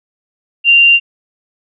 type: tone with frequency modulation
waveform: sine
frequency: 2778 Hz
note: F7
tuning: 10 cents flat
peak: -4 dBFS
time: 0.64-1 s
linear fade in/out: 50 ms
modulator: 87.5 Hz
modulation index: 0.21
effects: none